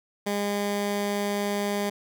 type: tone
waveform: 15% pulse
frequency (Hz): 203.6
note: G#3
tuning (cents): -34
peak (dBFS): -19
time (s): 0.26-1.9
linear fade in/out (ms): 10
effects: none